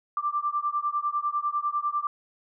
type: beating tone pair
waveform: sine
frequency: 1174.7 / 1184.7 Hz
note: D6 / D6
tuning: 0 / +15 cents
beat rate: 10 Hz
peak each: -28 dBFS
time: 0.17-2.07 s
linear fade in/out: 2 ms
effects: none